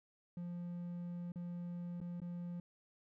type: tone with dropouts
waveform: triangle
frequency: 174.61 Hz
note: F3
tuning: in tune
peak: -39 dBFS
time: 0.37-2.6 s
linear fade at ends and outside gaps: 2 ms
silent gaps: 1.32-1.358 / 2.003-2.013 / 2.202-2.217 s
effects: none